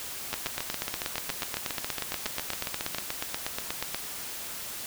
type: two click trains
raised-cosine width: 0.2 ms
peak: -13 / -12 dBFS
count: 20 / 31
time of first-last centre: 0.33-2.947 / 0.34-3.946 s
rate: 7.26 / 8.32 Hz
effects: white hiss -38 dBFS RMS until 4.86 s